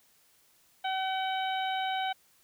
harmonic tone, 760 Hz, F#5, 46 cents sharp, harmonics 1 / 2 / 3 / 4 / 5, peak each -30 / -38 / -41 / -39 / -42 dBFS, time 0.84-2.13 s, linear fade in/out 10 ms, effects white hiss -65 dBFS RMS until 2.43 s

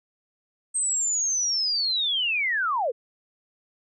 sine linear sweep, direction down, 8372 to 424.1 Hz, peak -22 dBFS, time 0.74-2.92 s, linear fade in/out 20 ms, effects none

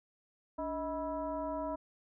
sine tone with frequency modulation, 633 Hz, D#5, 30 cents sharp, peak -34 dBFS, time 0.58-1.76 s, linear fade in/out 10 ms, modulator 344 Hz, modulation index 1.2, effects none

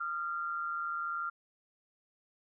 sine tone pair together, 1218 / 1378.5 Hz, D#6 / F6, -37 / -23 cents, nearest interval major second, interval 214 cents, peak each -40 / -34 dBFS, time 0-1.3 s, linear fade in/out 10 ms, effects none

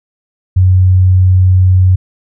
sine tone, 92.5 Hz, F#2, in tune, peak -4 dBFS, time 0.56-1.96 s, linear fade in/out 10 ms, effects none

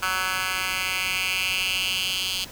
10% pulse tone with high-pass filter sweep, 186.5 Hz, F#3, 14 cents sharp, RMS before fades -26 dBFS, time 0.02-2.45 s, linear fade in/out 10 ms, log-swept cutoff 1500 to 3500 Hz, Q 3.4, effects pink hiss -42 dBFS RMS until 2.51 s

